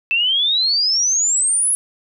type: exponential sweep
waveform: sine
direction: up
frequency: 2628 to 10770 Hz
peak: -14 dBFS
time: 0.11-1.75 s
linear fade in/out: 0 ms
effects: none